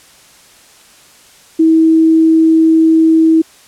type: tone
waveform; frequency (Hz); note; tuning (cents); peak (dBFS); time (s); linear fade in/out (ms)
sine; 322.3; E4; -39; -5; 1.59-3.42; 10
effects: white hiss -43 dBFS RMS until 3.67 s + low-pass 10000 Hz 12 dB/octave